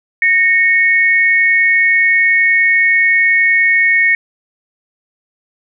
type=tone pair together; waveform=sine; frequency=1854 / 2205 Hz; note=A#6 / C#7; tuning=-10 / -10 cents; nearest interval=minor third; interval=300 cents; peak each=-11 / -11 dBFS; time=0.22-4.15 s; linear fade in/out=2 ms; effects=none